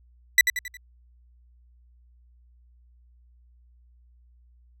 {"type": "tone with echo", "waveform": "40% pulse", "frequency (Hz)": 1975.5, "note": "B6", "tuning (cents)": 0, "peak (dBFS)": -11, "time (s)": [0.38, 0.41], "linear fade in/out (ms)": 2, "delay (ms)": 90, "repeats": 4, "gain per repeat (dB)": -7, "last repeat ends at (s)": 0.77, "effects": ["added 60 Hz sine -54 dBFS peak until 4.8 s"]}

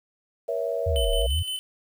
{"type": "chord", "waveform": "sine", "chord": "A# diminished", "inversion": "none", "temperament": "equal with one note detuned", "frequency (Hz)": [474.6, 554.4, 659.3], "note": ["A#4", "C#5", "E5"], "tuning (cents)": [31, 0, 0], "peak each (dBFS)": -29, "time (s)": [0.48, 1.27], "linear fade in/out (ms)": 10}
{"type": "linear two-way sweep", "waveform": "sine", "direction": "down then up", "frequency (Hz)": [90.2, 32.7, 90.2], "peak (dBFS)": -22, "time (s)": [0.86, 1.43], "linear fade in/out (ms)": 10, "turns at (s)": 1.13}
{"type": "tone with tremolo", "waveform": "square", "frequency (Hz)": 3033, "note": "F#7", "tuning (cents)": 42, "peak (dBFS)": -28, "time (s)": [0.96, 1.59], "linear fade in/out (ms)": 0, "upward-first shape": "square", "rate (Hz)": 5.8, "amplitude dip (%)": 40}
{"effects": ["9-bit"]}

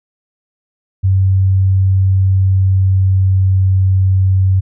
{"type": "tone with pitch glide", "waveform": "sine", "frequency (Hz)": [95.4, 94.8], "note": ["G2", "F#2"], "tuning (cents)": [-47, 43], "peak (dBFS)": -8, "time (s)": [1.03, 4.61], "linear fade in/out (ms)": 20, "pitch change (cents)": -10, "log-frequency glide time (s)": [2.16, 3.74], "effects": []}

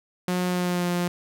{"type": "tone with pitch glide", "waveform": "sawtooth", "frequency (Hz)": [180.4, 175.97], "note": ["F#3", "F3"], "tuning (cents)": [-44, 13], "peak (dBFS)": -19, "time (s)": [0.28, 1.08], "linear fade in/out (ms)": 2, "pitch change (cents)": -43, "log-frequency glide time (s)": [0.47, 0.89], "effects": []}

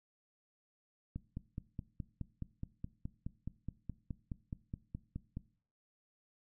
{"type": "click train", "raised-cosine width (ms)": 5, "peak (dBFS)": -28, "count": 21, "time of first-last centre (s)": [1.16, 5.371], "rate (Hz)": 4.75, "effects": ["noise-tail reverb RT60 0.5 s tail -19 dB re dry"]}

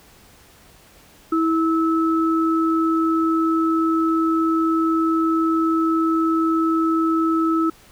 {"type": "tone pair together", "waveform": "sine", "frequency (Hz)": [325.4, 1301.6], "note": ["E4", "E6"], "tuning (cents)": [-22, -22], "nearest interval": "2 octaves", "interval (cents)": 2400, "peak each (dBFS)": [-17, -22], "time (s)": [1.32, 7.7], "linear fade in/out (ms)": 5, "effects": ["pink hiss -50 dBFS RMS until 7.91 s"]}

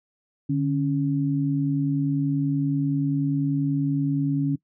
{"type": "tone pair together", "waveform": "sine", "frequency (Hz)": [146.83, 277.2], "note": ["D3", "C#4"], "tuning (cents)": [0, 0], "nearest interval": "major seventh", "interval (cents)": 1100, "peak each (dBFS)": -23, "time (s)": [0.49, 4.56], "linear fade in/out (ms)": 10, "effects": ["noise-tail reverb RT60 0.1 s tail -21 dB re dry"]}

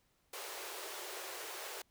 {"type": "high-pass noise", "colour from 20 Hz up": "pink", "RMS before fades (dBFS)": -45, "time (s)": [0.33, 1.82], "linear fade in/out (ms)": 5, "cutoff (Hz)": 350, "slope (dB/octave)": 96, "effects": ["pink hiss -75 dBFS RMS until 1.9 s"]}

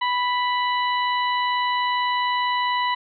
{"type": "harmonic tone", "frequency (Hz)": 987.8, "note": "B5", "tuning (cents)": 0, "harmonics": [1, 2, 3, 4], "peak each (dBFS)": [-21, -27, -31, -33], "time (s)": [0.01, 2.95], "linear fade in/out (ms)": 10, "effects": []}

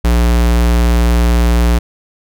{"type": "tone", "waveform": "square", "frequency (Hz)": 59, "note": "A#1", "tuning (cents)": 22, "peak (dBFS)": -9, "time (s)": [0.04, 1.79], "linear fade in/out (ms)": 10, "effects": []}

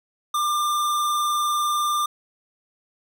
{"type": "tone with vibrato", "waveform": "square", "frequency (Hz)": 1193, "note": "D6", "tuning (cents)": 27, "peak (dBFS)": -21, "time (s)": [0.34, 2.06], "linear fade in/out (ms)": 5, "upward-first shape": "sine", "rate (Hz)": 20, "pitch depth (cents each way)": 21, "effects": []}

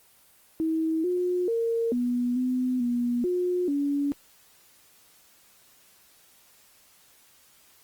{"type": "tone with pitch steps", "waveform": "sine", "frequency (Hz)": [321, 359.2, 460.1, 244.4, 253.2, 241.5, 359.1, 284.5], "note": ["E4", "F4", "A#4", "B3", "B3", "B3", "F4", "C#4"], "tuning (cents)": [-46, 49, -23, -18, 43, -39, 48, 45], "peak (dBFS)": -23, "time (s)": [0.6, 4.12], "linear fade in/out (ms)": 0, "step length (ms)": 440, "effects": ["white hiss -58 dBFS RMS until 7.83 s", "Opus 24 kbps"]}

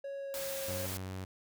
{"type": "tone with pitch glide", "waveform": "triangle", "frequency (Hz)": [554.4, 542.4], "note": ["C#5", "C#5"], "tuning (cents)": [0, -38], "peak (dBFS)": -36, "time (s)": [0.04, 0.86], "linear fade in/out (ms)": 5, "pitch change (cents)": -38, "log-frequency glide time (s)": [0.16, 0.6]}
{"type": "noise", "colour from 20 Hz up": "white", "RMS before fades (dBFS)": -41, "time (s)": [0.34, 0.97], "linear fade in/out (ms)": 0}
{"type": "tone", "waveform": "sawtooth", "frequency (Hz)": 94, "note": "F#2", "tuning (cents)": 28, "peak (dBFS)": -35, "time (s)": [0.68, 1.25], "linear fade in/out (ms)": 5}
{"effects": []}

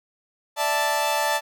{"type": "chord", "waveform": "sawtooth", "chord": "D suspended second", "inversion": "none", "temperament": "equal", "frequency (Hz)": [587.3, 659.3, 880], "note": ["D5", "E5", "A5"], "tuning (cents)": [0, 0, 0], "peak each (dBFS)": [-23, -25, -19], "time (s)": [0.56, 1.41], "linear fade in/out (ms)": 50, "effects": []}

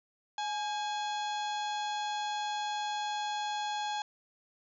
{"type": "harmonic tone with a mistuned harmonic", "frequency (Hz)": 840, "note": "G#5", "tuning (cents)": 19, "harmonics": [1, 2, 3, 4, 5, 6, 7, 8], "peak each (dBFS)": [-33, -43, -48, -42, -46, -53, -57, -49], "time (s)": [0.38, 4.02], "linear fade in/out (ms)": 2, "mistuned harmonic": 2, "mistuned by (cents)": -66, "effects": []}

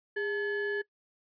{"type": "ring-modulated tone", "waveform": "triangle", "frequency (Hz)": 651, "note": "E5", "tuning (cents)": -22, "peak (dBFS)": -24, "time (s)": [0.16, 0.82], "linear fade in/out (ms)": 10, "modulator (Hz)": 1060, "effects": ["noise-tail reverb RT60 0.1 s tail -22 dB re dry", "resampled to 11025 Hz"]}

